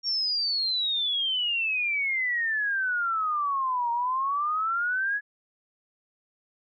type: exponential two-way sweep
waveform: sine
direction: down then up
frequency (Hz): 5588 to 932.3 to 1697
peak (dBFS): -24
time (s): 0.03-5.21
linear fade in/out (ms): 50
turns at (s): 3.91
effects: none